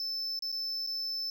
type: tone with dropouts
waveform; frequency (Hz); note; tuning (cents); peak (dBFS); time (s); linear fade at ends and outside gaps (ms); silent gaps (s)
triangle; 5274; E8; 0; -31; 0-1.3; 1; 0.391-0.423 / 0.518-0.525 / 0.865-0.872
effects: none